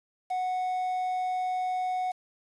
triangle tone with quantisation, 737 Hz, F#5, 7 cents flat, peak -25 dBFS, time 0.3-2.12 s, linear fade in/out 10 ms, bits 8, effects resampled to 24000 Hz

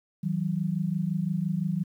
sine tone pair together, 161.4 / 187.25 Hz, E3 / F#3, -36 / +21 cents, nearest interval minor third, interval 257 cents, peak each -28 dBFS, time 0.23-1.84 s, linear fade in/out 10 ms, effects 10-bit

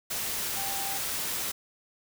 sine tone in noise, 788 Hz, G5, 9 cents sharp, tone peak -37 dBFS, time 0.56-0.98 s, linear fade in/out 10 ms, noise white, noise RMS -32 dBFS, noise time 0.1-1.52 s, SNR -8 dB, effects none

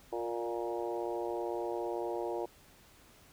harmonic tone with a mistuned harmonic, 117.8 Hz, A#2, 19 cents sharp, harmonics 3 / 4 / 5 / 6 / 7 / 8, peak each -37 / -39 / -41 / -43 / -44 / -45 dBFS, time 0.12-2.46 s, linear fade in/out 10 ms, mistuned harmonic 4, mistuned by -16 cents, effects pink hiss -60 dBFS RMS until 3.32 s

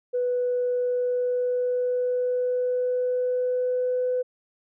sine tone with pitch glide, 493.9 to 502 Hz, B4 to B4, 0 to +28 cents, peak -21 dBFS, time 0.13-4.23 s, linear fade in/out 20 ms, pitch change +28 cents, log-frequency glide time 0.73-4.12 s, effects tanh soft clip ceiling -17 dBFS

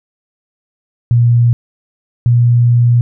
sine tone pair in turn, 119.1 / 120 Hz, A#2 / B2, +38 / -49 cents, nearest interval unison, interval 13 cents, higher second, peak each -6 dBFS, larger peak neither, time 1.11-1.53 / 2.26-3.01 s, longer second, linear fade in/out 0 ms, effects none

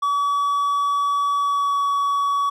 triangle tone with pitch glide, 1140 to 1130.8 Hz, C#6 to C#6, +48 to +34 cents, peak -16 dBFS, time 0.02-2.5 s, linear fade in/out 10 ms, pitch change -14 cents, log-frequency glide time 1.37-1.8 s, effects none

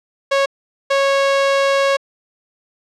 sawtooth tone bursts at uneven times, 551 Hz, C#5, 11 cents flat, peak -9 dBFS, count 2, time 0.31-0.46 / 0.9-1.97 s, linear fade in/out 10 ms, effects low-pass 5000 Hz 12 dB/octave

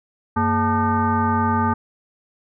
sine tone with frequency modulation, 556 Hz, C#5, 5 cents sharp, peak -16 dBFS, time 0.36-1.74 s, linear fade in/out 10 ms, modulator 325 Hz, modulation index 2.3, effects none

